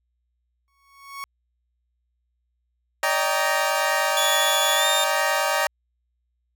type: tone with exponential growth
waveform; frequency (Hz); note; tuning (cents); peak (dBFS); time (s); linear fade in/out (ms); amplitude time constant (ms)
30% pulse; 1108.7; C#6; 0; -27; 0.68-1.24; 0; 120
type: chord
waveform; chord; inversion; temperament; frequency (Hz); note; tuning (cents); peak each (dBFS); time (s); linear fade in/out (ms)
20% pulse; Eb major seventh; third; equal with one note detuned; 572.9 / 622.3 / 784 / 932.3; D5 / Eb5 / G5 / Bb5; -43 / 0 / 0 / 0; -21; 3.03-5.67; 2
type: tone with pitch glide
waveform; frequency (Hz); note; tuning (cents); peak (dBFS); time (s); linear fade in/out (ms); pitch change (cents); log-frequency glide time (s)
sawtooth; 3424 to 3649; A7 to A#7; -48 to -38; -19; 4.17-5.04; 0; +110; 4.76-4.86
effects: added 60 Hz sine -70 dBFS peak until 6.55 s